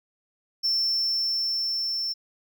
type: tone with level ramp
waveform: triangle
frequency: 5380 Hz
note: E8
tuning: 34 cents sharp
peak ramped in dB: -20 to -25 dBFS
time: 0.63-2.14 s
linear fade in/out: 20 ms
effects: none